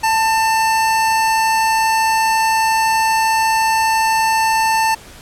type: tone pair together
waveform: square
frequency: 887.2 / 1797 Hz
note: A5 / A6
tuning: +14 / +36 cents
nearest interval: octave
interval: 1222 cents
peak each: -14 / -23 dBFS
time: 0.03-4.95 s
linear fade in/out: 10 ms
effects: pink hiss -39 dBFS RMS until 5.21 s + low-pass 12000 Hz 12 dB/octave